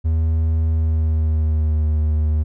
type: tone with pitch glide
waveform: triangle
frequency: 80.1 to 76.79 Hz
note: E2 to D#2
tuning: -49 to -22 cents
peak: -13 dBFS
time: 0.04-2.44 s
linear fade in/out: 20 ms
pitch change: -73 cents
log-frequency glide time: 0.7-1.87 s
effects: none